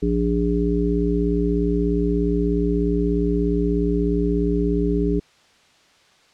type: harmonic tone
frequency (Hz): 58.4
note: A#1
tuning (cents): +4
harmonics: 1 / 3 / 5 / 7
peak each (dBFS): -23 / -23 / -23 / -23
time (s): 0.02-5.2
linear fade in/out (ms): 10
effects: white hiss -55 dBFS RMS until 6.33 s + low-pass 5000 Hz 12 dB/octave